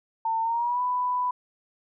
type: tone with pitch glide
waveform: sine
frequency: 900 to 992.9 Hz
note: A5 to B5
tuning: +39 to +9 cents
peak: -23 dBFS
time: 0.25-1.31 s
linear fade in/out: 5 ms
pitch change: +170 cents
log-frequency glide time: 0.41-0.81 s
effects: none